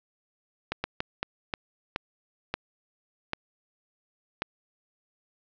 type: slowing click train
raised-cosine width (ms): 0.3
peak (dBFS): -12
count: 9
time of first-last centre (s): 0.72-4.42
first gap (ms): 120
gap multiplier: 1.37
effects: low-pass 5000 Hz 12 dB/octave